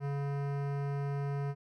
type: tone with hard clipping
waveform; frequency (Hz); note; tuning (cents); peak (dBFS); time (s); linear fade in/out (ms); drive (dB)
sine; 141.1; C#3; +31; -34; 0-1.55; 50; 18
effects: none